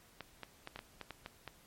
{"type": "clicks", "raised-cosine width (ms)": 0.3, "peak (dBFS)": -27, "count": 9, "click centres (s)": [0.207, 0.433, 0.674, 0.76, 0.791, 1.013, 1.107, 1.261, 1.477], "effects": ["pink hiss -63 dBFS RMS until 1.66 s", "MP3 64 kbps"]}